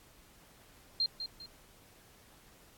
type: tone with echo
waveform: sine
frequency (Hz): 4186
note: C8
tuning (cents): 0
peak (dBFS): -27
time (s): 1-1.06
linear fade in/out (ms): 2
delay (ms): 200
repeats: 2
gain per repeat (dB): -9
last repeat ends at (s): 1.46
effects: pink hiss -60 dBFS RMS until 2.77 s + AAC 64 kbps